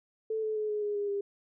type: tone with pitch steps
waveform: sine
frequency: 440 / 433.4 / 427 / 420.6 / 414.3 / 408.2 / 402.1 Hz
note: A4 / A4 / G#4 / G#4 / G#4 / G#4 / G4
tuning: 0 / -26 / +48 / +22 / -4 / -30 / +44 cents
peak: -29 dBFS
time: 0.3-1.21 s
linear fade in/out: 5 ms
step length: 130 ms
effects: none